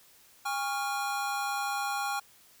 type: chord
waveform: square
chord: Db major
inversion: second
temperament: equal with one note detuned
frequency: 812.1 / 1108.7 / 1396.9 Hz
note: Ab5 / Db6 / F6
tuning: -39 / 0 / 0 cents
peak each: -33 / -38 / -36 dBFS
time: 0.45-2.2 s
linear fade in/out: 10 ms
effects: white hiss -59 dBFS RMS until 2.6 s